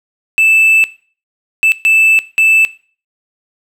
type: tone bursts at uneven times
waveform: triangle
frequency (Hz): 2637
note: E7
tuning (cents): 0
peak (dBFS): -5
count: 4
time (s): 0.38-0.84 / 1.63-1.72 / 1.85-2.19 / 2.38-2.65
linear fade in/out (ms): 0
effects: noise-tail reverb RT60 0.4 s tail -18 dB re dry